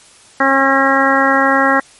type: harmonic tone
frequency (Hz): 271.1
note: C#4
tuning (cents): -38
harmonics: 1 / 2 / 3 / 4 / 5 / 6 / 7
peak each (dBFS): -17 / -17 / -17 / -17 / -17 / -17 / -17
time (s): 0.4-1.8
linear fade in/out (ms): 5
effects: white hiss -44 dBFS RMS until 1.99 s + MP3 48 kbps